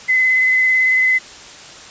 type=tone with vibrato; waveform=sine; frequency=2034 Hz; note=C7; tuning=50 cents flat; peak=-11 dBFS; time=0.08-1.19 s; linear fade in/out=20 ms; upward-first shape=triangle; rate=18 Hz; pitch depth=19 cents each way; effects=white hiss -37 dBFS RMS until 1.9 s + resampled to 16000 Hz

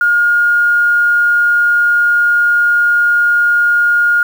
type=tone with quantisation; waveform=sine; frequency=1425 Hz; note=F6; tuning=34 cents sharp; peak=-8 dBFS; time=0.01-4.23 s; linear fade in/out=2 ms; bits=6; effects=none

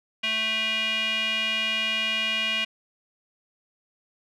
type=tone with band-pass filter; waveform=square; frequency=220 Hz; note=A3; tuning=in tune; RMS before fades=-26 dBFS; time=0.23-2.65 s; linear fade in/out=10 ms; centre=2700 Hz; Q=7.1; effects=none

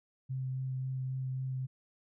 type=tone with vibrato; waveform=sine; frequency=130.7 Hz; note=C3; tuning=1 cent flat; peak=-33 dBFS; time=0.29-1.67 s; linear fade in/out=20 ms; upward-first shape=sine; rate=3.7 Hz; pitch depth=10 cents each way; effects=none

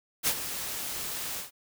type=noise with ADSR envelope; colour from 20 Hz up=white; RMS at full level=-24 dBFS; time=0.23-1.51 s; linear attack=43 ms; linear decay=68 ms; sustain=-11 dB; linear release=140 ms; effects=none

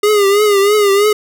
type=tone with vibrato; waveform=square; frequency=408.6 Hz; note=G#4; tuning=28 cents flat; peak=-9 dBFS; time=0.03-1.13 s; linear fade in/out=5 ms; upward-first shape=triangle; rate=3.1 Hz; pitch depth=85 cents each way; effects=none

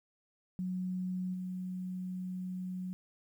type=tone with level steps; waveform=sine; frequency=183.7 Hz; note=F#3; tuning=12 cents flat; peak=-33 / -36 dBFS; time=0.59-2.93 s; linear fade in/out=0 ms; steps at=1.33 s; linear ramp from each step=20 ms; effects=11-bit

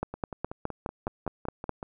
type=two click trains; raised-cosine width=1 ms; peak=-22 / -15 dBFS; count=10 / 9; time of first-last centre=0.14-1.829 / 0.03-1.693 s; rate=5.33 / 4.81 Hz; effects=none

